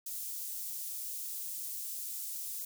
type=high-pass noise; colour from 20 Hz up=white; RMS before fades=-40 dBFS; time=0.06-2.65 s; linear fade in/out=5 ms; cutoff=7400 Hz; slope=12 dB/octave; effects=none